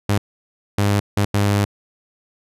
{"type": "tone bursts at uneven times", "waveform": "sawtooth", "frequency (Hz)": 101.6, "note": "G#2", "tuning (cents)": -38, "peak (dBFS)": -11, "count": 4, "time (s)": [[0.09, 0.18], [0.78, 1], [1.17, 1.25], [1.34, 1.65]], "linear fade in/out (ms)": 5, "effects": ["resampled to 32000 Hz"]}